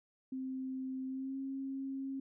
sine tone with pitch glide, 261.6 to 269.6 Hz, C4 to C#4, 0 to -48 cents, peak -37 dBFS, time 0.32-2.2 s, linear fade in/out 5 ms, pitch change +52 cents, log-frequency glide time 1.07-1.38 s, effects none

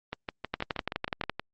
two click trains, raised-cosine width 0.3 ms, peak -16 / -12 dBFS, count 9 / 10, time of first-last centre 0.13-1.396 / 0.54-1.296 s, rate 6.32 / 11.9 Hz, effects low-pass 4000 Hz 12 dB/octave + Opus 32 kbps

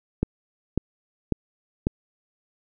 click train, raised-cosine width 3 ms, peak -8 dBFS, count 4, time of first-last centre 0.23-1.869 s, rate 1.83 Hz, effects none

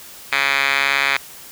5% pulse tone with band-pass filter, 138.59 Hz, C#3, in tune, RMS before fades -18 dBFS, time 0.32-1.17 s, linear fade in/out 5 ms, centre 2500 Hz, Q 6.3, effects white hiss -39 dBFS RMS until 1.51 s

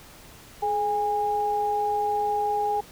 sine tone pair together, 423.9 / 818.9 Hz, G#4 / G#5, +35 / -25 cents, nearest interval major seventh, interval 1140 cents, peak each -29 / -23 dBFS, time 0.62-2.81 s, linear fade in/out 10 ms, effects pink hiss -48 dBFS RMS until 2.91 s

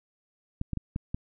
clicks, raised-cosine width 5 ms, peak -18 dBFS, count 5, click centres 0.614 / 0.733 / 0.773 / 0.961 / 1.145 s, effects none

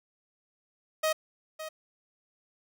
sawtooth tone with echo, 628 Hz, D#5, 16 cents sharp, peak -21 dBFS, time 1.03-1.13 s, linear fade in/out 10 ms, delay 560 ms, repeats 1, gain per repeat -12 dB, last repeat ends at 1.69 s, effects none

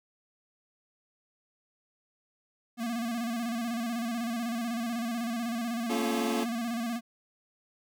square tone with vibrato, 233.3 Hz, A#3, 2 cents sharp, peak -31 dBFS, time 2.77-7.01 s, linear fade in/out 50 ms, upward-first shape square, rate 16 Hz, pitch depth 54 cents each way
sawtooth chord, Db augmented, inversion none, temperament just, 277.2 / 346.5 / 433.1 Hz, Db4 / F4 / A4, 0 / -14 / -27 cents, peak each -30 dBFS, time 5.89-6.45 s, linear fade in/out 20 ms
effects none

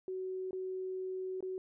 sine tone with dropouts, 374.1 Hz, F#4, 19 cents sharp, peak -36 dBFS, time 0.08-1.58 s, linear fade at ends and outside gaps 1 ms, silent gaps 0.509-0.53 / 1.406-1.426 s, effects none

